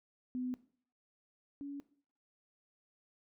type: tone pair in turn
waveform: sine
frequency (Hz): 251.8 / 282.6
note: B3 / C#4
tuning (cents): +34 / +34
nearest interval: major second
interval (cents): 200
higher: second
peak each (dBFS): -35 / -40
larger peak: first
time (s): 0.35-0.54 / 1.61-1.8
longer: neither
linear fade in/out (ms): 0
effects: noise-tail reverb RT60 0.5 s tail -17 dB re dry